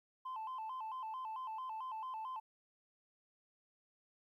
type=tone with vibrato; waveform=sine; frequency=953 Hz; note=A#5; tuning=38 cents sharp; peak=-39 dBFS; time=0.25-2.4 s; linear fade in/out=10 ms; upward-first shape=square; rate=4.5 Hz; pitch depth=140 cents each way; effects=tanh soft clip ceiling -39 dBFS + 13-bit